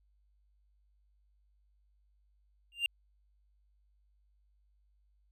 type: tone with exponential growth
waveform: triangle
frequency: 2791 Hz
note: F7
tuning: 2 cents flat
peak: -22 dBFS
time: 2.72-2.86 s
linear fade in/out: 1 ms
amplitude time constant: 30 ms
effects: added 50 Hz sine -67 dBFS peak until 5.31 s